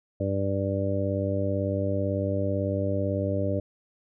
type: harmonic tone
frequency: 98 Hz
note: G2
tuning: in tune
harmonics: 1 / 2 / 3 / 4 / 5 / 6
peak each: -28 / -33 / -32 / -37 / -33 / -30 dBFS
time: 0.2-3.6 s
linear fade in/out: 5 ms
effects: none